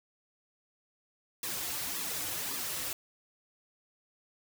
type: noise with flanger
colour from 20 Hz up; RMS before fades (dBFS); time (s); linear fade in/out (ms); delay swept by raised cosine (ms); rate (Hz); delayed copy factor
white; -36; 1.43-2.93; 2; 1.3 to 5.1; 1.8; -0.85
effects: none